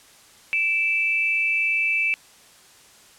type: tone pair together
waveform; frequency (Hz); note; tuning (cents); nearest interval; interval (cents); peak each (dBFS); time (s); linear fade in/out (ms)
sine; 2334 / 2637; D7 / E7; -11 / 0; major second; 211; -22; 0.53-2.14; 0
effects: white hiss -51 dBFS RMS until 3.18 s + low-pass 10000 Hz 12 dB/octave